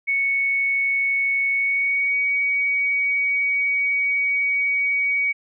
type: tone with pitch glide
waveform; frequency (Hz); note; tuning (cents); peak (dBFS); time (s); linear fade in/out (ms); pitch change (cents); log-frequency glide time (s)
sine; 2217 to 2254; C#7 to C#7; 0 to +28; -18; 0.07-5.33; 20; +28; 1.53-2.26
effects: none